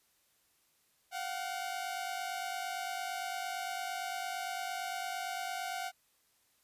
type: tone pair together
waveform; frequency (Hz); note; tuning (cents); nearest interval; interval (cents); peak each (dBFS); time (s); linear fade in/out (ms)
sawtooth; 707.2 / 756; F5 / F#5; +22 / +37; minor second; 115; -36 / -35; 1.11-5.92; 50
effects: white hiss -72 dBFS RMS until 6.63 s + resampled to 32000 Hz